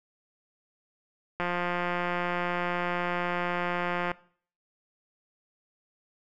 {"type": "click train", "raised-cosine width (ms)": 0.5, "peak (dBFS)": -15, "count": 479, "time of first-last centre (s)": [1.4, 4.116], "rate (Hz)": 176, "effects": ["noise-tail reverb RT60 0.5 s tail -20 dB re dry"]}